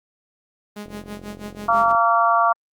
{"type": "tone with tremolo", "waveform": "sawtooth", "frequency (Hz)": 207.7, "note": "G#3", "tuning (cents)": 0, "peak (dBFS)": -26, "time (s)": [0.76, 1.92], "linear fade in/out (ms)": 5, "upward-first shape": "sine", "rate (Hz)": 6.1, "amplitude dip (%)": 90}
{"type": "click train", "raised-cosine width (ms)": 2, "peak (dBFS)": -26, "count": 50, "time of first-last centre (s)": [0.86, 1.949], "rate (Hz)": 45}
{"type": "harmonic tone", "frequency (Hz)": 230, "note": "A#3", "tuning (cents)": -23, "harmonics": [3, 4, 5, 6], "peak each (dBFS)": [-19, -22, -17, -23], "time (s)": [1.68, 2.53], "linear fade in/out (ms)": 10}
{"effects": ["Opus 32 kbps"]}